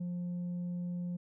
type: tone with tanh clipping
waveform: sine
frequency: 176.4 Hz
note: F3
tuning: 18 cents sharp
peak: -35 dBFS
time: 0-1.17 s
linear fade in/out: 10 ms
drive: 2 dB
effects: none